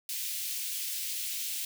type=high-pass noise; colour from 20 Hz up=white; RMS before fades=-35 dBFS; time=0.09-1.65 s; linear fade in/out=2 ms; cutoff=2400 Hz; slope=24 dB/octave; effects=none